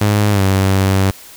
sawtooth tone with pitch glide, 103.83 to 96.32 Hz, G#2 to G2, 0 to -30 cents, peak -7 dBFS, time 0.01-1.11 s, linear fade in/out 5 ms, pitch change -130 cents, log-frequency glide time 0.31-0.42 s, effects white hiss -38 dBFS RMS until 1.36 s

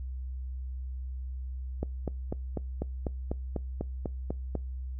click train, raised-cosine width 2 ms, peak -18 dBFS, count 12, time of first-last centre 1.83-4.553 s, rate 4.04 Hz, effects noise-tail reverb RT60 0.3 s tail -25 dB re dry + added 64 Hz sine -34 dBFS peak until 4.99 s

